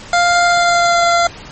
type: tone with pitch glide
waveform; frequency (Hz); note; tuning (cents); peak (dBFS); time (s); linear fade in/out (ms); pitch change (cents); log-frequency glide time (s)
25% pulse; 699 to 687.8; F5 to F5; +1 to -27; -6; 0.13-1.27; 2; -28; 0.45-1.05
effects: pink hiss -34 dBFS RMS until 1.51 s + MP3 32 kbps